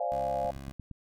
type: chord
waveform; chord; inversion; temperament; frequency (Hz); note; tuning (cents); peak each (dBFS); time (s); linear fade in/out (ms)
sine; D half-diminished seventh; third; equal; 523.3 / 587.3 / 698.5 / 830.6; C5 / D5 / F5 / Ab5; 0 / 0 / 0 / 0; -35 / -34 / -31 / -37; 0-0.51; 5
type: tone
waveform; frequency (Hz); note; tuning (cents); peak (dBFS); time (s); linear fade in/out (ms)
15% pulse; 67.8; C#2; -38; -35; 0.12-0.72; 0
type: click train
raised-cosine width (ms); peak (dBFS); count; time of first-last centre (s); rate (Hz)
5; -30; 5; 0.45-0.913; 8.64
effects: none